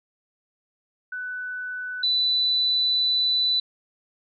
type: tone pair in turn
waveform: sine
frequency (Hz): 1495 / 3984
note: F#6 / B7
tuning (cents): +17 / +14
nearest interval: octave + perfect fourth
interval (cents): 1697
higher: second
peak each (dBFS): -29 / -19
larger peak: second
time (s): 1.12-2.03 / 2.03-3.6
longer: second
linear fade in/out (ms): 5
effects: none